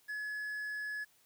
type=tone with quantisation; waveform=triangle; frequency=1700 Hz; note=G#6; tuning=40 cents sharp; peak=-35 dBFS; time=0.08-1.05 s; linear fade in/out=20 ms; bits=10; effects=white hiss -68 dBFS RMS until 1.25 s